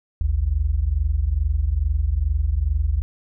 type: tone pair together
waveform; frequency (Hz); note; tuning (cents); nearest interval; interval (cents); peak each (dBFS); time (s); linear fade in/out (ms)
sine; 54.46 / 76.8; A1 / D#2; -17 / -22; tritone; 595; -21 / -20; 0.21-3.02; 0
effects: none